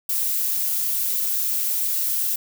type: noise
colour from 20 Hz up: violet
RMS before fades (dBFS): -23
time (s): 0.09-2.36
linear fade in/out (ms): 5
effects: none